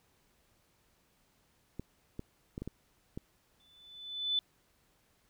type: clicks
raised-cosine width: 3 ms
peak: -26 dBFS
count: 6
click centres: 1.796 / 2.194 / 2.579 / 2.62 / 2.676 / 3.175 s
type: tone with exponential growth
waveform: sine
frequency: 3500 Hz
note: A7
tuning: 10 cents flat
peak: -26 dBFS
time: 3.6-4.39 s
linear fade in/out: 1 ms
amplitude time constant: 170 ms
effects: pink hiss -71 dBFS RMS until 5.29 s